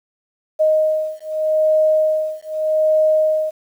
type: beating tone pair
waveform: sine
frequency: 622.3 / 623.12 Hz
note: D#5 / D#5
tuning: 0 / +2 cents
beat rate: 0.82 Hz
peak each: -17 dBFS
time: 0.59-3.51 s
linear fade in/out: 20 ms
effects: 8-bit